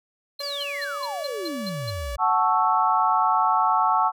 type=tone bursts; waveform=triangle; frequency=4136 Hz; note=C8; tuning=21 cents flat; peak=-29 dBFS; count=8; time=0.39-1.906 s; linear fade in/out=5 ms; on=32 ms; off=180 ms
type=tone with pitch glide; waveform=sawtooth; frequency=569 to 573.6 Hz; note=C#5 to D5; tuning=+45 to -41 cents; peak=-28 dBFS; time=0.4-2.16 s; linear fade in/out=5 ms; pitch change=+14 cents; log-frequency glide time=0.76-1.55 s
type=exponential sweep; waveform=sine; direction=down; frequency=4978 to 52.7 Hz; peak=-29 dBFS; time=0.43-2.17 s; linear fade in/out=5 ms
type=chord; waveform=sine; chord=F# minor seventh; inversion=none; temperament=equal; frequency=740 / 880 / 1108.7 / 1318.5 Hz; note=F#5 / A5 / C#6 / E6; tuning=0 / 0 / 0 / 0 cents; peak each=-24 / -22 / -23 / -24 dBFS; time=2.18-4.12 s; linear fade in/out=50 ms
effects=none